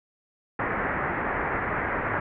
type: low-pass noise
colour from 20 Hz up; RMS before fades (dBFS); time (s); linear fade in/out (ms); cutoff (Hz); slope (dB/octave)
white; -28; 0.59-2.2; 5; 2000; 48
effects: none